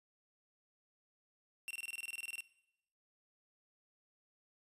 45% pulse tone bursts, 2735 Hz, F7, 37 cents flat, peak -40 dBFS, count 15, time 1.68-2.406 s, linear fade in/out 0 ms, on 26 ms, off 24 ms, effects noise-tail reverb RT60 0.8 s tail -19 dB re dry + resampled to 32000 Hz

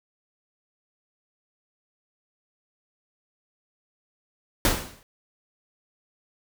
pink noise with exponential decay, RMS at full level -18 dBFS, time 4.65-5.03 s, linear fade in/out 1 ms, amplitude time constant 81 ms, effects none

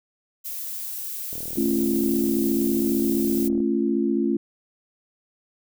violet noise, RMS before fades -32 dBFS, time 0.44-3.49 s, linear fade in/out 20 ms
click train, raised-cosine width 2 ms, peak -26 dBFS, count 91, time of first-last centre 1.33-3.603 s, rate 39.6 Hz
sine chord, A augmented, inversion none, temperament just, 220 / 275 / 343.8 Hz, A3 / C#4 / E#4, 0 / -14 / -27 cents, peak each -24 dBFS, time 1.57-4.37 s, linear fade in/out 5 ms
effects none

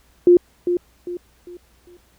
sine tone with echo, 352.7 Hz, F4, 17 cents sharp, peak -7 dBFS, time 0.27-0.37 s, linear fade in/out 2 ms, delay 400 ms, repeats 4, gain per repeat -9 dB, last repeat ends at 1.97 s, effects added 60 Hz sine -58 dBFS peak until 2.18 s + pink hiss -58 dBFS RMS until 2.18 s

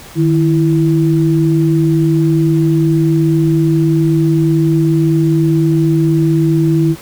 sine tone pair together, 154.4 / 330 Hz, D#3 / E4, -13 / +2 cents, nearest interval octave + minor second, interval 1315 cents, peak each -11 / -12 dBFS, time 0.15-6.96 s, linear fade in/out 50 ms, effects pink hiss -35 dBFS RMS until 7.01 s

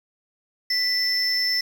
triangle tone pair together, 1986 / 5302 Hz, B6 / E8, +9 / +9 cents, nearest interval octave + perfect fourth, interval 1700 cents, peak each -25 / -20 dBFS, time 0.7-1.61 s, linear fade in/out 5 ms, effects 7-bit

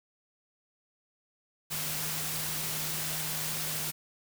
sine tone in noise, 155.56 Hz, D#3, in tune, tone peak -42 dBFS, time 1.7-3.92 s, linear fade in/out 20 ms, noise white, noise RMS -34 dBFS, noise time 1.7-3.92 s, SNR -11 dB, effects none

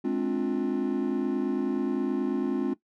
triangle chord, D half-diminished seventh, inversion second, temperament just, 211.4 / 264.3 / 293.7 / 352.4 Hz, Ab3 / C4 / D4 / F4, +31 / +18 / 0 / +16 cents, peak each -30 / -26 / -29 / -28 dBFS, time 0.04-2.74 s, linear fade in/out 10 ms, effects noise-tail reverb RT60 0.1 s tail -17 dB re dry + tanh soft clip ceiling -15 dBFS

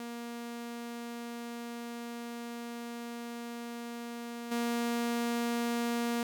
sawtooth tone with level steps, 236.1 Hz, A#3, 22 cents sharp, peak -35 / -26 dBFS, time 0-6.23 s, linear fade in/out 2 ms, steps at 4.51 s, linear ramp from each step 10 ms, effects none

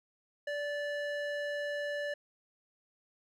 square tone with band-pass filter, 582 Hz, D5, 16 cents flat, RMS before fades -36 dBFS, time 0.47-2.14 s, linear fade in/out 5 ms, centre 1300 Hz, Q 1.3, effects none

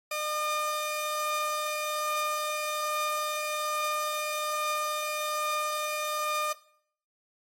sawtooth tone pair together, 605.9 / 1213 Hz, D#5 / D#6, -46 / -44 cents, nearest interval octave, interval 1202 cents, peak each -30 / -27 dBFS, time 0.11-6.53 s, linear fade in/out 5 ms, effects noise-tail reverb RT60 0.6 s tail -18 dB re dry + AAC 48 kbps

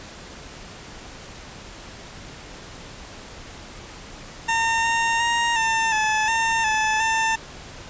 20% pulse tone with pitch steps, 911 / 919 / 936 / 899 / 864 / 906 / 868 / 894 Hz, A#5 / A#5 / A#5 / A5 / A5 / A#5 / A5 / A5, -40 / -25 / +7 / +37 / -32 / -50 / -24 / +27 cents, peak -14 dBFS, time 4.48-7.36 s, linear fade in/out 10 ms, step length 360 ms, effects pink hiss -40 dBFS RMS until 7.89 s + resampled to 16000 Hz

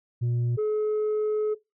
sine tone pair in turn, 120 / 426.8 Hz, B2 / G#4, -49 / +47 cents, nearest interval octave + minor seventh, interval 2196 cents, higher second, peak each -20 dBFS, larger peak neither, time 0.21-0.57 / 0.57-1.55 s, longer second, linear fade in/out 20 ms, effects noise-tail reverb RT60 0.2 s tail -20 dB re dry + tanh soft clip ceiling -22 dBFS

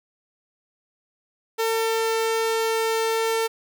sawtooth tone, 449.9 Hz, A4, 39 cents sharp, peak -17 dBFS, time 1.58-3.48 s, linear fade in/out 20 ms, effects none

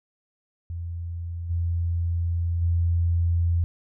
sine tone with level steps, 85.2 Hz, F2, 42 cents flat, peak -29 / -22 / -19 dBFS, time 0.7-3.64 s, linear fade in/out 0 ms, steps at 1.49 / 2.61 s, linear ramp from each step 20 ms, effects none

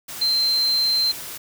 sine tone in noise, 4124 Hz, C8, 26 cents flat, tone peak -17 dBFS, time 0.21-1.12 s, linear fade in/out 10 ms, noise white, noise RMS -34 dBFS, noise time 0.08-1.38 s, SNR +14 dB, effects none

